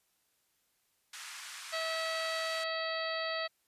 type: band-pass noise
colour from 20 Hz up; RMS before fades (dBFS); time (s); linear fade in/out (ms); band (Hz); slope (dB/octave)
pink; -46; 1.13-2.64; 5; 1200 to 10000; 24
type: harmonic tone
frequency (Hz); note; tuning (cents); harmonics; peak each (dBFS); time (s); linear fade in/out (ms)
648; E5; -30; 1 / 2 / 3 / 4 / 5 / 6 / 7; -37 / -40 / -39 / -45 / -45 / -44 / -42; 1.72-3.48; 20
effects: white hiss -75 dBFS RMS until 3.67 s + resampled to 32000 Hz